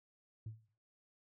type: tone with exponential decay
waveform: sine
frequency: 109.9 Hz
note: A2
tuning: 2 cents flat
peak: -38 dBFS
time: 0.46-0.69 s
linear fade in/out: 5 ms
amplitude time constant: 50 ms
effects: noise-tail reverb RT60 0.5 s tail -20 dB re dry + tanh soft clip ceiling -39 dBFS

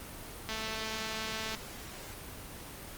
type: click train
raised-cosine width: 0.2 ms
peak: -20 dBFS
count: 234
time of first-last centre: 0.49-1.549 s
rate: 220 Hz
effects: pink hiss -45 dBFS RMS until 2.97 s + Opus 24 kbps

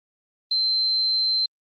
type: tone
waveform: sine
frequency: 4107 Hz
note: C8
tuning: 33 cents flat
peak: -19 dBFS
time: 0.51-1.46 s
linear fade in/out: 5 ms
effects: Opus 32 kbps

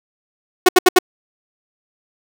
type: tone bursts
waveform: sawtooth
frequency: 366.5 Hz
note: F#4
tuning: 16 cents flat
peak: -3 dBFS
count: 4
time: 0.66-0.988 s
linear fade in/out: 5 ms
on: 28 ms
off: 72 ms
effects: none

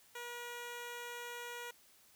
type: tone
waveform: 10% pulse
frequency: 480 Hz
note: B4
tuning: 49 cents flat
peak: -35 dBFS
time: 0.15-1.71 s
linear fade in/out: 5 ms
effects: white hiss -65 dBFS RMS until 2.15 s

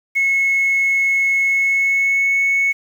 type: tone with pitch glide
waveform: sine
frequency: 2186 to 2208 Hz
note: C#7 to C#7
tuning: -25 to -7 cents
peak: -12 dBFS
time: 0.15-2.73 s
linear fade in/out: 20 ms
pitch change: +18 cents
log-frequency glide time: 1.43-2.42 s
effects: tanh soft clip ceiling -10 dBFS + 7-bit

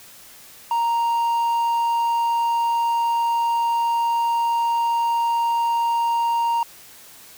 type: tone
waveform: triangle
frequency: 932.3 Hz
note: A#5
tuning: in tune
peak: -16 dBFS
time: 0.71-6.63 s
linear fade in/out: 2 ms
effects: white hiss -45 dBFS RMS until 7.37 s

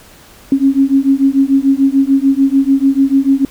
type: beating tone pair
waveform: sine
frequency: 269.2 / 276 Hz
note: C4 / C#4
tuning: +49 / -7 cents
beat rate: 6.8 Hz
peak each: -11 dBFS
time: 0.52-3.45 s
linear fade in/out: 2 ms
effects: pink hiss -41 dBFS RMS until 3.5 s

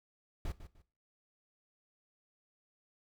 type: noise with echo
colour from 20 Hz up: brown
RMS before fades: -37 dBFS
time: 0.45-0.52 s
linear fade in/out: 2 ms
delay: 150 ms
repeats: 2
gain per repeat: -12 dB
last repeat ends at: 0.82 s
effects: noise-tail reverb RT60 0.4 s tail -17 dB re dry

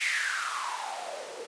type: noise with band-pass filter sweep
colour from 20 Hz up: blue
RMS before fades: -33 dBFS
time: 0-1.47 s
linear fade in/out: 20 ms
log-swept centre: 2200 to 420 Hz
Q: 6.6
effects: resampled to 22050 Hz

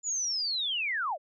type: linear sweep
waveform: sine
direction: down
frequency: 7060 to 523.3 Hz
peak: -28 dBFS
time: 0.03-1.18 s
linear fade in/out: 50 ms
effects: none

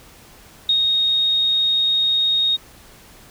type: tone with ADSR envelope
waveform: sine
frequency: 3729 Hz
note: A#7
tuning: in tune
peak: -13 dBFS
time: 0.69-2.57 s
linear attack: 3 ms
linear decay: 83 ms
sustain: -2 dB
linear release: 20 ms
effects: pink hiss -46 dBFS RMS until 3.3 s

